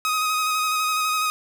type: tone with vibrato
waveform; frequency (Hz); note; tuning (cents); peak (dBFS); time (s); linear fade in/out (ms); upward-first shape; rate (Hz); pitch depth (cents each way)
sawtooth; 1257; D#6; +17; -17; 0.05-1.3; 0; square; 12; 17
effects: none